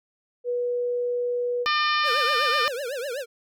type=tone; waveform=sine; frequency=487.3 Hz; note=B4; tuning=23 cents flat; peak=-23 dBFS; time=0.44-1.67 s; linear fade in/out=50 ms
type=harmonic tone; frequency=602 Hz; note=D5; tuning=43 cents sharp; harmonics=2 / 3 / 4 / 5 / 6 / 7 / 8 / 9; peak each=-23 / -27 / -29 / -31 / -33 / -34 / -35 / -36 dBFS; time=1.66-2.68 s; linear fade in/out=0 ms
type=tone with vibrato; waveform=square; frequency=523.3 Hz; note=C5; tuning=in tune; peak=-29 dBFS; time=2.03-3.26 s; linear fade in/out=50 ms; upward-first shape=triangle; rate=8 Hz; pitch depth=250 cents each way
effects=none